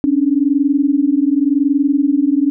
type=tone pair together; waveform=sine; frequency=272.8 / 293.7 Hz; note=C#4 / D4; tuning=-28 / 0 cents; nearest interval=minor second; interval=128 cents; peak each=-14 dBFS; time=0.04-2.5 s; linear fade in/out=0 ms; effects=none